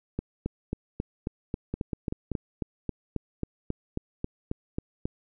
two click trains, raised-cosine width 3 ms, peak -17 / -16 dBFS, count 4 / 19, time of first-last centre 1.74-2.317 / 0.19-5.055 s, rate 5.2 / 3.7 Hz, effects none

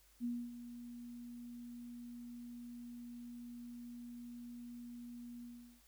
sine tone with ADSR envelope, 240 Hz, B3, 49 cents flat, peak -35 dBFS, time 0.2-5.82 s, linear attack 44 ms, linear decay 260 ms, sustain -12 dB, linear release 390 ms, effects added 50 Hz sine -69 dBFS peak until 5.87 s + white hiss -69 dBFS RMS until 5.87 s

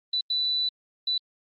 sine tone bursts at uneven times, 3976 Hz, B7, 11 cents sharp, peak -23 dBFS, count 3, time 0.13-0.21 / 0.3-0.69 / 1.07-1.18 s, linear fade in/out 5 ms, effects Opus 32 kbps

